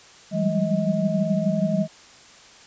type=tone cluster; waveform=sine; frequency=164.1 / 189.2 / 196 / 208 / 633 Hz; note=E3 / F#3 / G3 / G#3 / D#5; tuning=-8 / +39 / 0 / +3 / +30 cents; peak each=-26 dBFS; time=0.31-1.88 s; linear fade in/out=50 ms; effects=white hiss -48 dBFS RMS until 2.66 s + resampled to 16000 Hz